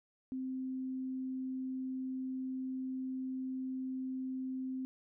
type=tone; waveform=sine; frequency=260.2 Hz; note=C4; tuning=9 cents flat; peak=-36 dBFS; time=0.32-4.85 s; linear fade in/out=0 ms; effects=none